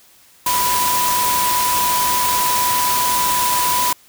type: tone in noise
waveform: sine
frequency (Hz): 987.8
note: B5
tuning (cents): 0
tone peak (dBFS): -17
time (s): 0.46-3.93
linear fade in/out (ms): 5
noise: white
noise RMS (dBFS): -20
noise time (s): 0.46-3.93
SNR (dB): 0
effects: white hiss -50 dBFS RMS until 4.08 s